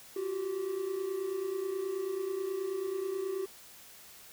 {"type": "tone pair together", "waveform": "triangle", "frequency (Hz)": [356.8, 386.1], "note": ["F4", "G4"], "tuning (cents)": [37, -26], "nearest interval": "minor second", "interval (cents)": 137, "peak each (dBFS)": [-37, -31], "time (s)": [0.16, 3.46], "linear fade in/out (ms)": 5, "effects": ["white hiss -53 dBFS RMS until 4.32 s"]}